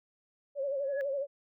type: tone with vibrato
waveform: sine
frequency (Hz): 554.4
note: C#5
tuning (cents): 0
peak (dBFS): -30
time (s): 0.55-1.27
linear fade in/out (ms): 50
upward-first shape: sine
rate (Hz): 12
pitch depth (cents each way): 74
type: tone with exponential growth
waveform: sine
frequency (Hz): 1685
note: G#6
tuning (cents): +25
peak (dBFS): -35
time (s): 0.83-1.01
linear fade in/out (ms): 0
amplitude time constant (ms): 39
effects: none